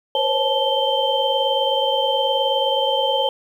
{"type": "tone cluster", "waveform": "sine", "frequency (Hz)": [488.5, 537, 556, 871, 3121], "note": ["B4", "C5", "C#5", "A5", "G7"], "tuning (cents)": [-19, 45, 5, -18, -8], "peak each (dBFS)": [-27, -21, -29, -22, -22], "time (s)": [0.15, 3.29], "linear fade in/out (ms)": 2, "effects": ["8-bit"]}